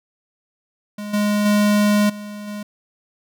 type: tone with level steps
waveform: square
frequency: 207.5 Hz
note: G#3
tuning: 1 cent flat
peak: -28 / -17 / -14 / -31 / -28 dBFS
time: 0.98-2.63 s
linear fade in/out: 5 ms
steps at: 1.13 / 1.45 / 2.09 / 2.47 s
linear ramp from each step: 10 ms
effects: none